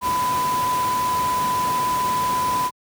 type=tone in noise; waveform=sine; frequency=1000 Hz; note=B5; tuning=21 cents sharp; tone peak=-19 dBFS; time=0.01-2.71 s; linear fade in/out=50 ms; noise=pink; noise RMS=-29 dBFS; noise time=0.01-2.71 s; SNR=+7 dB; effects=high-pass 100 Hz 12 dB/octave